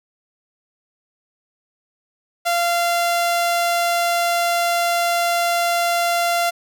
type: tone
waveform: sawtooth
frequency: 690 Hz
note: F5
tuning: 21 cents flat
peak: -13 dBFS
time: 2.45-6.51 s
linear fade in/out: 20 ms
effects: none